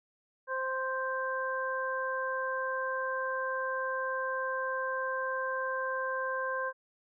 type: harmonic tone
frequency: 523.3 Hz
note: C5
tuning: in tune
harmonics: 1 / 2 / 3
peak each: -35 / -35 / -35 dBFS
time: 0.47-6.73 s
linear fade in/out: 50 ms
effects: none